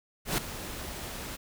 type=noise with ADSR envelope; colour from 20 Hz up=pink; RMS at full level=-26 dBFS; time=0.25-1.37 s; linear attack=130 ms; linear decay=4 ms; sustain=-13 dB; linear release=19 ms; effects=none